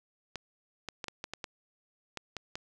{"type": "clicks", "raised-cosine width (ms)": 0.2, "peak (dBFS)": -20, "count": 10, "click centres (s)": [0.357, 0.887, 1.042, 1.083, 1.241, 1.336, 1.442, 2.173, 2.367, 2.555], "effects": []}